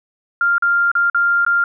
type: tone with dropouts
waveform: sine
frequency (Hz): 1396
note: F6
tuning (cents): -1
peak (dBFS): -12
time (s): 0.41-1.64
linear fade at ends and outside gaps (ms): 2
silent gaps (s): 0.582-0.623 / 0.916-0.952 / 1.099-1.146 / 1.45-1.464
effects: none